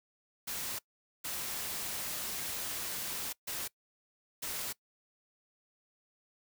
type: noise bursts at uneven times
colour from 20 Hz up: white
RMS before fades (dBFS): -38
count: 4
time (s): 0.47-0.79 / 1.24-3.33 / 3.47-3.68 / 4.42-4.73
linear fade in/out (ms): 10
effects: noise-tail reverb RT60 0.1 s tail -22 dB re dry